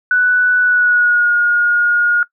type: tone with pitch glide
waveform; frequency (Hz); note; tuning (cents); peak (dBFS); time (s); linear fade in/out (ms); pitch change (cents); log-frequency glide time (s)
sine; 1485 to 1432.8; F#6 to F6; +6 to +44; -9; 0.11-2.23; 2; -62; 0.59-1.33
effects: noise-tail reverb RT60 0.1 s tail -21 dB re dry